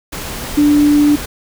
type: tone in noise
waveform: sine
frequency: 293.7 Hz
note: D4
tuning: in tune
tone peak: -7 dBFS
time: 0.57-1.16 s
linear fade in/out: 10 ms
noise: pink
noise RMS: -25 dBFS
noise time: 0.12-1.26 s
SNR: +15 dB
effects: none